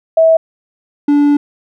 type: tone pair in turn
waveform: sine / triangle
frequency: 649 / 289.7 Hz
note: E5 / D4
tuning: -27 / -24 cents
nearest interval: octave + major second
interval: 1397 cents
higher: first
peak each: -5 dBFS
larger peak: neither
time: 0.17-0.37 / 1.08-1.37 s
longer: second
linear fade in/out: 5 ms
effects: none